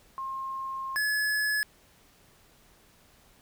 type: tone pair in turn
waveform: sine / square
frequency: 1067 / 1704.1 Hz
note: C6 / G#6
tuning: +34 / +44 cents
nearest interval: minor sixth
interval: 810 cents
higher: second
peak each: -32 / -26 dBFS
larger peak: second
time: 0.18-0.96 / 0.96-1.63 s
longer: first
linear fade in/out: 0 ms
effects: pink hiss -60 dBFS RMS until 3.41 s

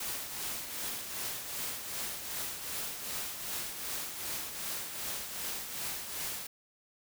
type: noise with tremolo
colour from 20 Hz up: white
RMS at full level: -36 dBFS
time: 0-6.47 s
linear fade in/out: 5 ms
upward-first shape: triangle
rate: 2.6 Hz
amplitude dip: 55%
effects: none

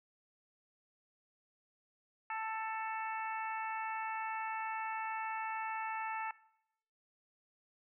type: harmonic tone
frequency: 442.2 Hz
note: A4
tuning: 9 cents sharp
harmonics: 2 / 3 / 4 / 5 / 6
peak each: -39 / -43 / -45 / -47 / -49 dBFS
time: 2.3-6.31 s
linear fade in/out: 2 ms
effects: noise-tail reverb RT60 0.8 s tail -20 dB re dry

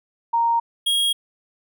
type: tone pair in turn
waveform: sine / square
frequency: 930 / 3278 Hz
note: A#5 / G#7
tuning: -4 / -23 cents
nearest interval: octave + minor seventh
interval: 2181 cents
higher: second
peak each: -16 / -18 dBFS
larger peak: first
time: 0.33-0.6 / 0.86-1.13 s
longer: neither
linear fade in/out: 10 ms
effects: none

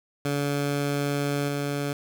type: tone with level steps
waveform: 15% pulse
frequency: 143 Hz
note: D3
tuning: 46 cents flat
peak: -18 / -20 dBFS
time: 0.25-1.93 s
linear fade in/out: 2 ms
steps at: 1.48 s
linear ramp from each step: 5 ms
effects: none

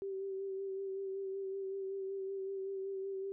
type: tone with vibrato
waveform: sine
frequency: 387.9 Hz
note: G4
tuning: 18 cents flat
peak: -37 dBFS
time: 0.02-3.32 s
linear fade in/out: 0 ms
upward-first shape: sine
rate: 5.3 Hz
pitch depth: 25 cents each way
effects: none

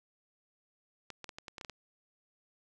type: clicks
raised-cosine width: 0.2 ms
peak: -26 dBFS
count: 9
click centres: 1.103 / 1.243 / 1.292 / 1.385 / 1.482 / 1.582 / 1.612 / 1.648 / 1.697 s
effects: none

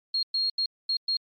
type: tone bursts at uneven times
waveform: sine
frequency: 4274 Hz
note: C8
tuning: 36 cents sharp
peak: -23 dBFS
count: 5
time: 0.14-0.23 / 0.34-0.5 / 0.58-0.66 / 0.89-0.97 / 1.08-1.17 s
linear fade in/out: 5 ms
effects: MP3 32 kbps

